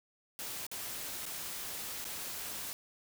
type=noise with dropouts; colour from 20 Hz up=white; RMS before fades=-41 dBFS; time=0.39-2.73 s; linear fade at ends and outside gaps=0 ms; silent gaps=0.666-0.715 / 1.255-1.263 / 2.043-2.052 s; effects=none